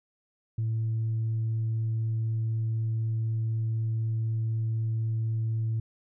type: tone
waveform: sine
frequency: 112 Hz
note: A2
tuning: 31 cents sharp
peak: -24 dBFS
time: 0.58-5.8 s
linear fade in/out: 5 ms
effects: tanh soft clip ceiling -23 dBFS